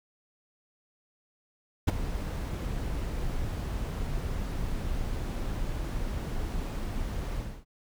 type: noise with ADSR envelope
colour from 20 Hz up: brown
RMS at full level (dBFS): -18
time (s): 1.87-7.65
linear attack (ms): 16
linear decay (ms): 17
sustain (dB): -14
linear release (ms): 290
effects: none